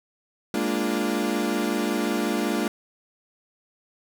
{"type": "chord", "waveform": "35% pulse", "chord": "Bb dominant seventh", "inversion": "third", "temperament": "equal", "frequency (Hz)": [207.7, 233.1, 293.7, 349.2], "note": ["Ab3", "Bb3", "D4", "F4"], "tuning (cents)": [0, 0, 0, 0], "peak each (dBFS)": -27, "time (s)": [0.54, 2.68], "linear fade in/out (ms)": 2, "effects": []}